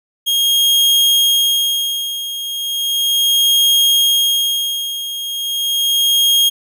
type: tone with tremolo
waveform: 40% pulse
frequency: 3253 Hz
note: G#7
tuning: 37 cents flat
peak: -9 dBFS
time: 0.26-6.5 s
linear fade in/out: 20 ms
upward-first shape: sine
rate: 0.36 Hz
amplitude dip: 75%
effects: none